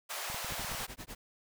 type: high-pass noise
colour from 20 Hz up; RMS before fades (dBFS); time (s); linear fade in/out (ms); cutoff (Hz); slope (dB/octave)
pink; -39; 0.09-0.87; 20; 590; 24
type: clicks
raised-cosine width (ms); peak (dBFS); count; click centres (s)
5; -34; 9; 0.3 / 0.345 / 0.446 / 0.523 / 0.596 / 0.647 / 0.717 / 0.748 / 0.812
type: noise with tremolo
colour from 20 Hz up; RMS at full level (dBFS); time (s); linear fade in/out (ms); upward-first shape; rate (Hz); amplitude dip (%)
pink; -43; 0.49-1.15; 2; sine; 10; 100
effects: none